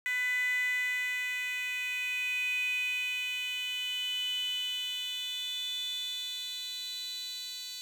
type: tone with high-pass filter sweep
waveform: 10% pulse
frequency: 499 Hz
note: B4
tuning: 18 cents sharp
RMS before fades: -34 dBFS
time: 0.06-7.81 s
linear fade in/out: 0 ms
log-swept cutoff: 1900 to 4300 Hz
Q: 9.1
effects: none